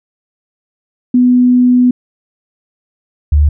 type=tone pair in turn; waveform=sine; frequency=248.3 / 73.82 Hz; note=B3 / D2; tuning=+9 / +9 cents; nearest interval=octave + major sixth; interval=2100 cents; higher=first; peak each=-5 dBFS; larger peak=neither; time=1.14-1.91 / 3.32-3.49 s; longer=first; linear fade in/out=5 ms; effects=none